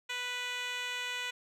10% pulse tone with band-pass filter, 493.9 Hz, B4, in tune, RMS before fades -37 dBFS, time 0.09-1.31 s, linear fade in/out 10 ms, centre 3100 Hz, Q 1, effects none

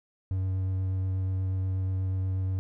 triangle tone with vibrato, 94.2 Hz, F#2, 32 cents sharp, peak -24 dBFS, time 0.31-2.59 s, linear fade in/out 0 ms, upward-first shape triangle, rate 8.3 Hz, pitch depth 12 cents each way, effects none

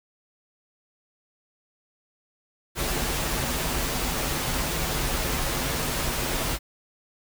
pink noise with comb filter, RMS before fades -27 dBFS, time 2.75-6.59 s, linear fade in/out 50 ms, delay 10 ms, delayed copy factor -0.55, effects none

